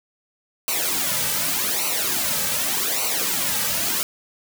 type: noise with flanger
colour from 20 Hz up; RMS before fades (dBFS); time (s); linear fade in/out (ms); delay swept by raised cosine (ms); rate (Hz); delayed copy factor
white; -23; 0.68-4.03; 0; 0.58 to 2.88; 0.85; -0.75
effects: none